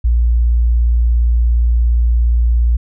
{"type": "tone", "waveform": "sine", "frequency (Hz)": 58.6, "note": "A#1", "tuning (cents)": 10, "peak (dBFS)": -9, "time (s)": [0.04, 2.77], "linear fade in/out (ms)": 10, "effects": []}